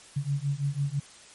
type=beating tone pair; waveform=sine; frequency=138.59 / 144.59 Hz; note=C#3 / D3; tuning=0 / -27 cents; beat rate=6 Hz; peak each=-29 dBFS; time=0.16-1 s; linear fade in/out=10 ms; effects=white hiss -51 dBFS RMS until 1.34 s + MP3 48 kbps